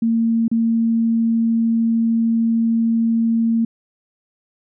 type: tone with dropouts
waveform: sine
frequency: 228.3 Hz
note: A#3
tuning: 36 cents flat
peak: -14 dBFS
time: 0.02-3.65 s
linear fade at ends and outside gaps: 5 ms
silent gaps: 0.481-0.514 s
effects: none